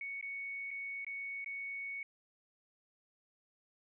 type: tone with dropouts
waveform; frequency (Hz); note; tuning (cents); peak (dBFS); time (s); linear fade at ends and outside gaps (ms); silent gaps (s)
sine; 2223; C#7; +4; -39; 0.01-2.03; 2; 0.212-0.226 / 0.707-0.712 / 1.047-1.066 / 1.445-1.46
effects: none